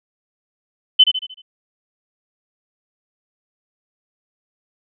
sine tone with echo, 3038 Hz, F#7, 45 cents sharp, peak -5 dBFS, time 0.99-1.04 s, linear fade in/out 10 ms, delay 76 ms, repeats 5, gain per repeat -7 dB, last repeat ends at 1.42 s, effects none

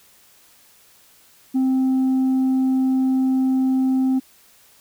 sine tone, 261.6 Hz, C4, in tune, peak -13 dBFS, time 1.54-4.2 s, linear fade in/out 20 ms, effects tanh soft clip ceiling -15 dBFS + white hiss -53 dBFS RMS until 4.8 s

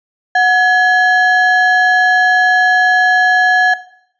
triangle ring-modulated tone, 1214 Hz, D#6, 43 cents flat, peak -3 dBFS, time 0.35-3.74 s, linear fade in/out 5 ms, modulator 479 Hz, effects noise-tail reverb RT60 0.7 s tail -17 dB re dry + resampled to 16000 Hz

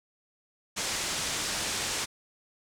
white low-pass noise, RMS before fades -32 dBFS, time 0.76-2.06 s, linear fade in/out 20 ms, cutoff 8200 Hz, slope 24 dB/octave, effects none

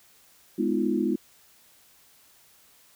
sine chord, F half-diminished seventh, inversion first, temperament just, 209.5 / 251.4 / 314.3 / 349.2 Hz, Ab3 / Cb4 / Eb4 / F4, +15 / +31 / +18 / 0 cents, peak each -28 dBFS, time 0.58-1.16 s, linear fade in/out 10 ms, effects white hiss -58 dBFS RMS until 2.95 s

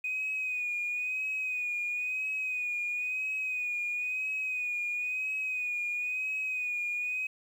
sine tone with vibrato, 2489 Hz, D#7, in tune, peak -29 dBFS, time 0.04-7.27 s, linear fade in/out 5 ms, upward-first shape sine, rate 0.99 Hz, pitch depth 43 cents each way, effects tanh soft clip ceiling -26 dBFS + 10-bit

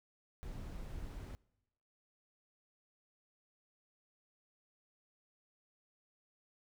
brown noise, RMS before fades -45 dBFS, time 0.43-1.35 s, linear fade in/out 0 ms, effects noise-tail reverb RT60 1.0 s tail -24 dB re dry

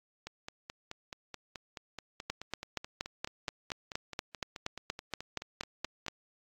two click trains, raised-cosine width 0.2 ms, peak -16 / -24 dBFS, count 17 / 28, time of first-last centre 2.3-6.083 / 0.27-6.064 s, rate 4.23 / 4.66 Hz, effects AAC 48 kbps

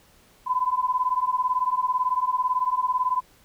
sine beating tone pair, 1000 / 1018 Hz, B5 / C6, +21 / -48 cents, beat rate 18 Hz, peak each -24 dBFS, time 0.46-3.21 s, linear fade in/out 20 ms, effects pink hiss -57 dBFS RMS until 3.44 s

